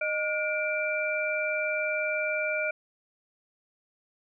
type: tone cluster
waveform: sine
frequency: 616 / 1436 / 2350 Hz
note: D#5 / F6 / D7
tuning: -17 / +48 / +1 cents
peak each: -30 / -32 / -30 dBFS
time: 0.01-2.71 s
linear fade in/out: 5 ms
effects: none